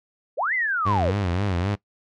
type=linear two-way sweep; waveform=sine; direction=up then down; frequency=413 to 2093 to 413 Hz; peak=-21 dBFS; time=0.37-1.12 s; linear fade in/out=20 ms; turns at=0.54 s
type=tone with vibrato; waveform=sawtooth; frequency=94 Hz; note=F#2; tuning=28 cents sharp; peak=-18 dBFS; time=0.85-1.76 s; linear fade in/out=20 ms; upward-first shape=sine; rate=3.8 Hz; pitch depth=160 cents each way
effects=noise-tail reverb RT60 0.1 s tail -20 dB re dry + low-pass 4000 Hz 12 dB/octave